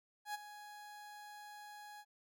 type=tone with ADSR envelope; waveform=30% pulse; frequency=833 Hz; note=G#5; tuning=5 cents sharp; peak=-35 dBFS; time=0.25-2.05 s; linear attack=93 ms; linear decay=21 ms; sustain=-13 dB; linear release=53 ms; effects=none